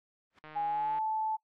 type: noise with exponential growth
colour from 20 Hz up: white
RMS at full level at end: -45 dBFS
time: 0.3-0.39 s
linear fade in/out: 5 ms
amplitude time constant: 19 ms
type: click train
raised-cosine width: 0.3 ms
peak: -30 dBFS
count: 85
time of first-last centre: 0.44-0.985 s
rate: 154 Hz
type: tone with pitch glide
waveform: sine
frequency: 824 to 873 Hz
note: G#5 to A5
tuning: -14 to -14 cents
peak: -29 dBFS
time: 0.55-1.37 s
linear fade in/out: 20 ms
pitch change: +100 cents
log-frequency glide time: 0.66-0.96 s
effects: noise-tail reverb RT60 0.1 s tail -22 dB re dry + low-pass 2000 Hz 12 dB/octave